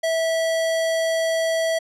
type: tone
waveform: square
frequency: 653 Hz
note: E5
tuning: 17 cents flat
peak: -20 dBFS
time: 0.03-1.79 s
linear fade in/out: 10 ms
effects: low-pass 10000 Hz 12 dB/octave